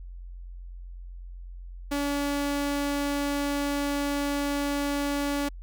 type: tone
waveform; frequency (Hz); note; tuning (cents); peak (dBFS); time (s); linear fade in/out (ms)
sawtooth; 285.3; C#4; +50; -22; 1.91-5.49; 10
effects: added 44 Hz sine -38 dBFS peak until 5.62 s